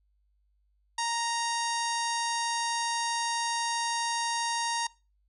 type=harmonic tone; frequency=932.3 Hz; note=A#5; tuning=in tune; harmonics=1 / 2 / 3 / 4 / 5 / 6 / 7 / 8 / 9 / 10; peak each=-30 / -37 / -41 / -38 / -39 / -39 / -39 / -47 / -52 / -41 dBFS; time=0.98-4.87 s; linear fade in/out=5 ms; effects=noise-tail reverb RT60 0.3 s tail -22 dB re dry + added 50 Hz sine -67 dBFS peak until 5.28 s